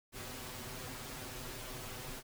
pink noise with comb filter, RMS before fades -45 dBFS, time 0.12-2.23 s, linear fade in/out 50 ms, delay 7.9 ms, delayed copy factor +0.9, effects none

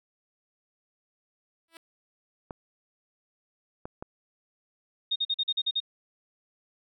5% pulse tone with exponential growth, 329.6 Hz, E4, in tune, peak -32 dBFS, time 1.68-1.77 s, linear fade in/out 1 ms, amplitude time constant 19 ms
clicks, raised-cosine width 1 ms, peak -23 dBFS, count 3, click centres 2.508 / 3.855 / 4.025 s
sine tone bursts, 3700 Hz, A#7, 14 cents flat, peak -24 dBFS, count 8, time 5.11-5.803 s, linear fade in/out 10 ms, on 49 ms, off 43 ms
effects none

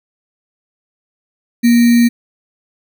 sine tone with sample-and-hold, 237 Hz, A#3, 29 cents sharp, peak -6 dBFS, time 1.63-2.09 s, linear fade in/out 20 ms, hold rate 2100 Hz, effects none

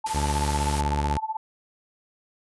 sine tone with tremolo, 877 Hz, A5, 6 cents flat, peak -23 dBFS, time 0.04-1.37 s, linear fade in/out 5 ms, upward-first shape sine, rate 16 Hz, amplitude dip 90%
white noise, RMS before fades -33 dBFS, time 0.06-0.81 s, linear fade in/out 5 ms
sawtooth tone, 72.5 Hz, D2, 22 cents flat, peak -20 dBFS, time 0.14-1.18 s, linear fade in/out 10 ms
effects resampled to 24000 Hz

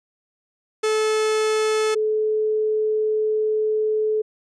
45% pulse / sine tone pair in turn, 433.6 / 431.2 Hz, A4 / A4, -25 / -35 cents, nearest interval unison, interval 10 cents, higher first, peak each -18 dBFS, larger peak neither, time 0.83-1.95 / 1.95-4.22 s, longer second, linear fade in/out 10 ms, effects resampled to 22050 Hz

